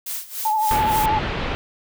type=noise with tremolo; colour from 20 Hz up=blue; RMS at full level=-27 dBFS; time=0.06-1.06 s; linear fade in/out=5 ms; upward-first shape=sine; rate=3.5 Hz; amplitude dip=85%
type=tone with vibrato; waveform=sine; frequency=864 Hz; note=A5; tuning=32 cents flat; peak=-17 dBFS; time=0.45-1.19 s; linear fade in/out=5 ms; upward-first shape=triangle; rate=12 Hz; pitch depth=52 cents each way
type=low-pass noise; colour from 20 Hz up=pink; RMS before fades=-25 dBFS; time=0.71-1.55 s; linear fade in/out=0 ms; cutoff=3500 Hz; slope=24 dB/octave
effects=none